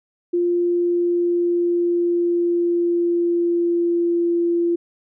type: tone with pitch glide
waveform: sine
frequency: 349.2 to 342.6 Hz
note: F4 to F4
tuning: 0 to -33 cents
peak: -16 dBFS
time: 0.33-4.76 s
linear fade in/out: 10 ms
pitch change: -33 cents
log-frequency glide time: 0.55-4.34 s
effects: none